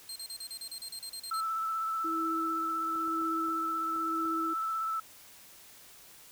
25% pulse tone bursts, 4186 Hz, C8, in tune, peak -34 dBFS, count 13, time 0.09-1.406 s, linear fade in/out 2 ms, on 68 ms, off 36 ms
sine tone with vibrato, 1318.5 Hz, E6, in tune, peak -30 dBFS, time 1.31-5 s, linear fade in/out 5 ms, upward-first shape sine, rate 16 Hz, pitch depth 20 cents each way
sine tone with tremolo, 325.4 Hz, E4, 22 cents flat, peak -33 dBFS, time 2.04-4.54 s, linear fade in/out 10 ms, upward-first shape sine, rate 0.99 Hz, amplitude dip 60%
clicks, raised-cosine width 1 ms, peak -39 dBFS, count 6, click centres 2.958 / 3.078 / 3.216 / 3.485 / 3.962 / 4.255 s
effects white hiss -54 dBFS RMS until 6.31 s

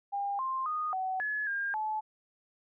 sine tone with pitch steps, 803 / 1052 / 1235 / 753 / 1703 / 1609 / 863 Hz, G5 / C6 / D#6 / F#5 / G#6 / G6 / A5, +41 / +9 / -13 / +30 / +43 / +45 / -34 cents, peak -30 dBFS, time 0.12-2.01 s, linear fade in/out 20 ms, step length 270 ms, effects none

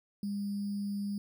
sine tone with sample-and-hold, 202.1 Hz, G#3, 47 cents flat, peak -32 dBFS, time 0.23-1.18 s, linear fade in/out 2 ms, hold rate 4900 Hz, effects none

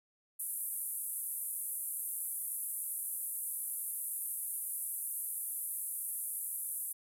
pink band-pass noise, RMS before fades -39 dBFS, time 0.39-6.93 s, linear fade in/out 10 ms, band 9700 to 13000 Hz, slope 48 dB/octave, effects none

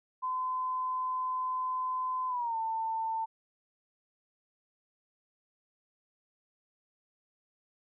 sine tone with pitch glide, 1022 to 894.9 Hz, C6 to A5, -41 to +29 cents, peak -30 dBFS, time 0.22-3.26 s, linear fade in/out 20 ms, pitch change -230 cents, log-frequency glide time 2.28-2.57 s, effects none

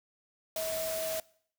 sine tone in noise, 642 Hz, E5, 46 cents flat, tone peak -33 dBFS, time 0.56-1.2 s, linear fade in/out 2 ms, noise white, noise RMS -38 dBFS, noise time 0.56-1.2 s, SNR +2 dB, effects noise-tail reverb RT60 0.6 s tail -22 dB re dry

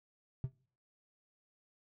triangle tone with exponential decay, 130.4 Hz, C3, 5 cents flat, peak -26 dBFS, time 0.44-0.52 s, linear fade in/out 0 ms, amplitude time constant 16 ms, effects noise-tail reverb RT60 0.5 s tail -25 dB re dry + tanh soft clip ceiling -26 dBFS

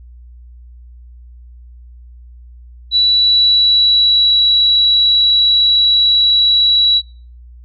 sine tone with pitch glide, 3940 to 3911 Hz, B7 to B7, -5 to -18 cents, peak -8 dBFS, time 2.91-7.02 s, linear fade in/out 50 ms, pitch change -13 cents, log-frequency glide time 3.11-4.35 s, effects noise-tail reverb RT60 0.4 s tail -23 dB re dry + added 60 Hz sine -35 dBFS peak until 7.64 s

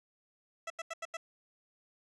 15% pulse tone bursts, 659.3 Hz, E5, in tune, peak -31 dBFS, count 5, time 0.67-1.17 s, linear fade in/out 5 ms, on 32 ms, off 85 ms, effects resampled to 22050 Hz

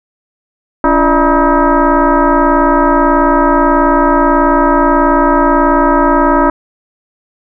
sine tone with frequency modulation, 341.2 Hz, F4, 40 cents flat, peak -6 dBFS, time 0.84-6.5 s, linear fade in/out 2 ms, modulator 312 Hz, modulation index 3.3, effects none

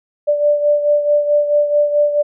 sine beating tone pair, 587.3 / 591.9 Hz, D5 / D5, 0 / +13 cents, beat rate 4.6 Hz, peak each -12 / -19 dBFS, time 0.27-2.23 s, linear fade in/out 20 ms, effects none

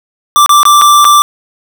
square tone with dropouts, 1174.7 Hz, D6, in tune, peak -3 dBFS, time 0.36-1.22 s, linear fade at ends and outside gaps 0 ms, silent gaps 0.461-0.493 / 0.631-0.653 / 0.814-0.819 / 1.045-1.051 s, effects none

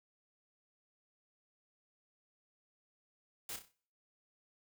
white noise with echo, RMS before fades -43 dBFS, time 3.49-3.56 s, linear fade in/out 2 ms, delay 31 ms, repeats 5, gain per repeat -7 dB, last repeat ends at 3.715 s, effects noise-tail reverb RT60 0.5 s tail -22 dB re dry

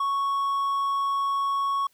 triangle tone, 1108.7 Hz, C#6, in tune, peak -21 dBFS, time 0-1.87 s, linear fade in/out 5 ms, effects white hiss -65 dBFS RMS until 1.93 s

